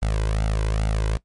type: tone with flanger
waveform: sawtooth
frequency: 53.4 Hz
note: G#1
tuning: 49 cents sharp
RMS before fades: -22 dBFS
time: 0.02-1.17 s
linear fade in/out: 0 ms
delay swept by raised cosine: 1.4 to 2.02 ms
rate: 2.4 Hz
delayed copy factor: +0.85
effects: noise-tail reverb RT60 0.1 s tail -19 dB re dry + MP3 48 kbps